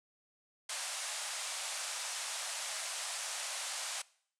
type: band-pass noise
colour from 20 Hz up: white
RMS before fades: -40 dBFS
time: 0.69-4.02 s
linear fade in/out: 5 ms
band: 570 to 9800 Hz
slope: 48 dB/octave
effects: noise-tail reverb RT60 0.6 s tail -22 dB re dry